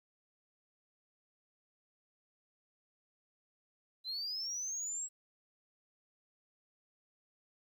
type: linear sweep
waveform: sine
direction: up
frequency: 3975 to 7740 Hz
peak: -35 dBFS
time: 4.04-5.09 s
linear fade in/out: 50 ms
effects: tanh soft clip ceiling -34 dBFS + 12-bit